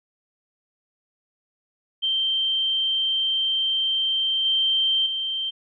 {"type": "tone with level steps", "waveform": "sine", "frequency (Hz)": 3136, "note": "G7", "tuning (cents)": 0, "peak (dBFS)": [-20, -18, -24], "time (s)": [2.02, 5.51], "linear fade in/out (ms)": 20, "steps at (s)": [4.45, 5.06], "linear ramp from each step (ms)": 5, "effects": []}